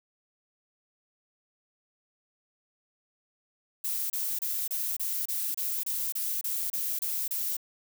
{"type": "noise bursts", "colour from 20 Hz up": "violet", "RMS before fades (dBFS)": -31, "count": 13, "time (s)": [3.84, 7.568], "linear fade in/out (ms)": 5, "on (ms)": 260, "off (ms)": 29, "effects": []}